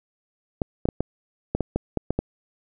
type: clicks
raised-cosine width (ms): 2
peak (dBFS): -9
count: 10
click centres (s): 0.618 / 0.855 / 0.888 / 1.006 / 1.55 / 1.607 / 1.76 / 1.973 / 2.106 / 2.19
effects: none